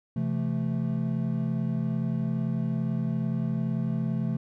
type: chord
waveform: triangle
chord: A minor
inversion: first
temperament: equal with one note detuned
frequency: 130.81 / 168.47 / 220 Hz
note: C3 / E3 / A3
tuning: 0 / +38 / 0 cents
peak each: -28 dBFS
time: 0.16-4.37 s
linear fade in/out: 5 ms
effects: none